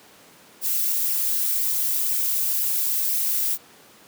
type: noise with flanger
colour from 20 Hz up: violet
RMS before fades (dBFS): -23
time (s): 0.61-3.58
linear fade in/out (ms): 50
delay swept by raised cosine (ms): 0.37 to 6.07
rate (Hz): 2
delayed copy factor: +0.6
effects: pink hiss -50 dBFS RMS until 4.07 s + high-pass 200 Hz 12 dB/octave